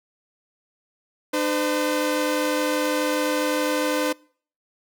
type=tone pair together; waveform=sawtooth; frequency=301.2 / 510.3 Hz; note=D4 / C5; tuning=+44 / -43 cents; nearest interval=major sixth; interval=913 cents; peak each=-20 dBFS; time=1.33-4.13 s; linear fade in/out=10 ms; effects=noise-tail reverb RT60 0.5 s tail -25 dB re dry